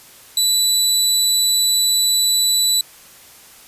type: tone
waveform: 25% pulse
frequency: 3963 Hz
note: B7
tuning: 5 cents sharp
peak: -10 dBFS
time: 0.37-2.81 s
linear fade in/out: 2 ms
effects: white hiss -44 dBFS RMS until 3.67 s + resampled to 32000 Hz